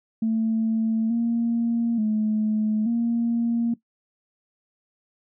sine tone with pitch steps, 223.1 / 232.9 / 215.1 / 233.5 Hz, A3 / A#3 / A3 / A#3, +24 / -1 / -39 / +3 cents, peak -19 dBFS, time 0.22-3.74 s, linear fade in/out 5 ms, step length 880 ms, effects noise-tail reverb RT60 0.1 s tail -17 dB re dry + tanh soft clip ceiling -15 dBFS

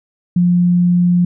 sine tone, 176.5 Hz, F3, 19 cents sharp, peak -9 dBFS, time 0.36-1.25 s, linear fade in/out 5 ms, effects none

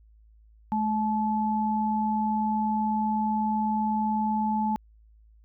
sine tone pair together, 214.8 / 864 Hz, A3 / A5, -41 / -32 cents, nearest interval 2 octaves, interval 2409 cents, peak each -26 dBFS, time 0.72-4.76 s, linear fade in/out 0 ms, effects added 54 Hz sine -53 dBFS peak until 5.44 s

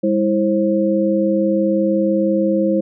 sine tone cluster, 201.8 / 327.7 / 532 Hz, G#3 / E4 / C5, -49 / -10 / +29 cents, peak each -18 dBFS, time 0.03-2.81 s, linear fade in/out 10 ms, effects none

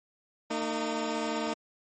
15% pulse tone pair together, 227.3 / 308 Hz, A#3 / D#4, -43 / -17 cents, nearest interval perfect fourth, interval 526 cents, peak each -26 dBFS, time 0.5-1.54 s, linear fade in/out 10 ms, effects MP3 32 kbps

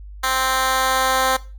10% pulse tone with high-pass filter sweep, 261.6 Hz, C4, in tune, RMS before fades -19 dBFS, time 0.23-1.37 s, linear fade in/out 10 ms, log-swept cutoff 1100 to 580 Hz, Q 0.84, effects noise-tail reverb RT60 0.3 s tail -17 dB re dry + added 50 Hz sine -34 dBFS peak until 1.58 s

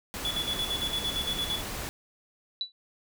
pink noise, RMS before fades -36 dBFS, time 0.14-1.89 s, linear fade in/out 0 ms
triangle tone with tremolo, 3421 Hz, A7, 49 cents flat, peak -26 dBFS, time 0.25-1.61 s, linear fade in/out 0 ms, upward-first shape square, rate 8.8 Hz, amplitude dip 65%
sine tone with exponential decay, 3951 Hz, B7, in tune, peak -24 dBFS, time 2.61-2.72 s, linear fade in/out 1 ms, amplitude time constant 23 ms
effects none

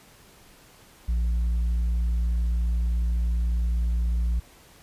sine tone with tanh clipping, 58.27 Hz, A#1, in tune, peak -22 dBFS, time 1.08-4.4 s, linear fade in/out 10 ms, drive 3 dB, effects pink hiss -53 dBFS RMS until 4.82 s + resampled to 32000 Hz

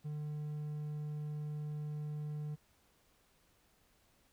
triangle tone, 150 Hz, D3, 37 cents sharp, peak -36 dBFS, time 0.04-2.56 s, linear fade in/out 20 ms, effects pink hiss -71 dBFS RMS until 4.32 s

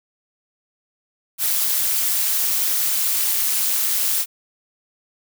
blue noise with amplitude modulation, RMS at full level -17 dBFS, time 1.38-4.26 s, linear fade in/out 50 ms, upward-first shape sine, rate 209 Hz, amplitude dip 70%, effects none

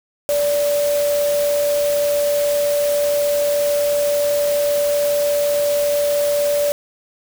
sine tone in noise, 580 Hz, D5, 22 cents flat, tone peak -15 dBFS, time 0.29-6.72 s, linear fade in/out 0 ms, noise white, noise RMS -28 dBFS, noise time 0.29-6.72 s, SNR +10 dB, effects none

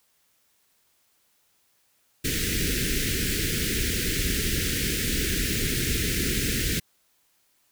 pink band-stop noise, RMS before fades -26 dBFS, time 2.24-6.8 s, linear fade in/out 10 ms, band 450 to 1600 Hz, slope 48 dB/octave, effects white hiss -67 dBFS RMS until 7.71 s

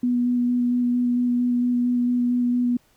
sine tone with vibrato, 244.5 Hz, B3, 17 cents flat, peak -18 dBFS, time 0.03-2.77 s, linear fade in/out 5 ms, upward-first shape square, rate 4.4 Hz, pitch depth 9 cents each way, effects pink hiss -61 dBFS RMS until 2.96 s

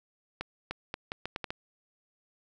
accelerating click train, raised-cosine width 0.3 ms, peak -18 dBFS, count 8, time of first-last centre 0.41-1.505 s, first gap 300 ms, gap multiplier 0.77, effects none

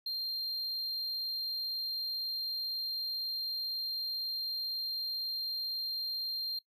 triangle tone, 4186 Hz, C8, in tune, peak -32 dBFS, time 0.06-6.59 s, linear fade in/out 5 ms, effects noise-tail reverb RT60 0.1 s tail -19 dB re dry

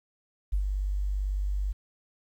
sine tone with ADSR envelope, 49 Hz, G1, in tune, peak -22 dBFS, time 0.52-1.73 s, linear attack 15 ms, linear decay 89 ms, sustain -4 dB, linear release 16 ms, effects 10-bit

